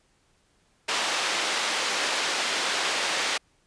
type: band-pass noise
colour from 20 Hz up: white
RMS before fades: -27 dBFS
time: 0.88-3.38 s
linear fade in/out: 10 ms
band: 390 to 4100 Hz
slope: 12 dB/octave
effects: pink hiss -66 dBFS RMS until 3.66 s + resampled to 22050 Hz